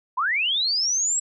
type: linear sweep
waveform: sine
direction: up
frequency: 932.3 to 7800 Hz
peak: -20 dBFS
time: 0.17-1.2 s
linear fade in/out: 10 ms
effects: none